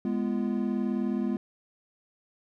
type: chord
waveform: triangle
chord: F diminished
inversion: first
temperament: equal with one note detuned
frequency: 207.7 / 246.9 / 342.4 Hz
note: Ab3 / Cb4 / F4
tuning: 0 / 0 / -34 cents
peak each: -27 / -28 / -32 dBFS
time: 0.05-1.37 s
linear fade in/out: 2 ms
effects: none